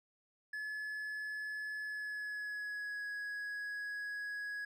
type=tone with pitch glide; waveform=triangle; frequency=1712 to 1668.1 Hz; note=A6 to G#6; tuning=-48 to +7 cents; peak=-37 dBFS; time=0.53-4.65 s; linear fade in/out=5 ms; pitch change=-45 cents; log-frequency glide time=1.8-3.06 s; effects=none